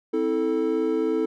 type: chord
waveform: triangle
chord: A minor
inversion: first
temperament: equal with one note detuned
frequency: 261.6 / 324.3 / 440 Hz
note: C4 / E4 / A4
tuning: 0 / -28 / 0 cents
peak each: -27 / -23 / -22 dBFS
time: 0.13-1.26 s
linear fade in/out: 10 ms
effects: none